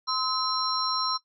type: tone cluster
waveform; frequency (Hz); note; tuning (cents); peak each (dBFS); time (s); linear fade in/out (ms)
sine; 1034 / 1291 / 4098 / 5540; C6 / E6 / C8 / F8; -21 / -37 / -37 / -15; -31; 0.07-1.18; 20
effects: noise-tail reverb RT60 0.1 s tail -17 dB re dry